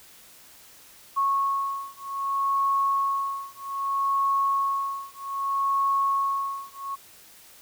sine beating tone pair, 1100 / 1100.63 Hz, C#6 / C#6, -14 / -13 cents, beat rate 0.63 Hz, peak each -26 dBFS, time 1.16-6.96 s, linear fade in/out 20 ms, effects white hiss -51 dBFS RMS until 7.61 s

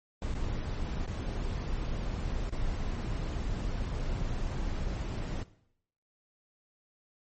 brown noise with dropouts, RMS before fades -33 dBFS, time 0.22-5.43 s, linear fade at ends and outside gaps 2 ms, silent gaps 0.34-0.349 / 1.064-1.075 / 2.496-2.523 s, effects noise-tail reverb RT60 0.7 s tail -17 dB re dry + MP3 32 kbps

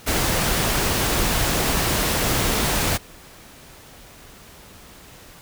pink noise, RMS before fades -21 dBFS, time 0.06-2.98 s, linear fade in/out 20 ms, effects pink hiss -45 dBFS RMS until 5.41 s

